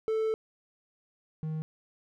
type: tone pair in turn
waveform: triangle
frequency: 440.4 / 156.79 Hz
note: A4 / D#3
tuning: +2 / +14 cents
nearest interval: octave + tritone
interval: 1788 cents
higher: first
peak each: -24 / -29 dBFS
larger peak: first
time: 0.08-0.34 / 1.43-1.62 s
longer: first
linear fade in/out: 0 ms
effects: none